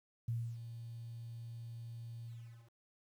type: tone with ADSR envelope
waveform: sine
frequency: 116.54 Hz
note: A#2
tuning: in tune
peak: -33 dBFS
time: 0.28-2.72 s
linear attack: 5 ms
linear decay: 280 ms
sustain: -11 dB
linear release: 450 ms
effects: 11-bit